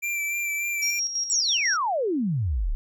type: tone with vibrato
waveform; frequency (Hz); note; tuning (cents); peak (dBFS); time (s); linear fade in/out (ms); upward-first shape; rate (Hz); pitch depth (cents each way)
square; 2349; D7; 0; -26; 0.02-1; 20; sine; 3.4; 23
type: tone with tremolo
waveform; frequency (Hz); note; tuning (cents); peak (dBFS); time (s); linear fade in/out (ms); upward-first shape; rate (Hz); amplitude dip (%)
sine; 5610; F8; +7; -23; 0.82-1.77; 10; square; 6; 55
type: exponential sweep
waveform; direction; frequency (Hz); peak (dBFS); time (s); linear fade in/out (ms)
sine; down; 7902 to 30.77; -22; 1.3-2.75; 0
effects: none